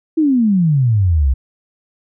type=exponential sweep; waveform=sine; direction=down; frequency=329.6 to 61.74 Hz; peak=-10 dBFS; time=0.17-1.34 s; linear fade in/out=10 ms; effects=none